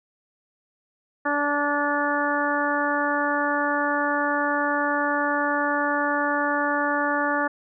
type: harmonic tone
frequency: 290 Hz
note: D4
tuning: 22 cents flat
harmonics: 1 / 2 / 3 / 4 / 5 / 6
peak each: -28 / -28 / -28 / -28 / -28 / -28 dBFS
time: 1.25-7.48 s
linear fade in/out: 10 ms
effects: none